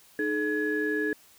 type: tone cluster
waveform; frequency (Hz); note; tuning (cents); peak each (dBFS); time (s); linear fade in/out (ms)
sine; 306 / 426.4 / 1689; D#4 / G#4 / G#6; -29 / +46 / +29; -29; 0.19-1.13; 2
effects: tanh soft clip ceiling -17 dBFS + white hiss -57 dBFS RMS until 1.38 s